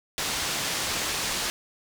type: low-pass noise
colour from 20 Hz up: white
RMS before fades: -29 dBFS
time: 0.18-1.5 s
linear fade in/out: 0 ms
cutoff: 6500 Hz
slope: 12 dB/octave
effects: none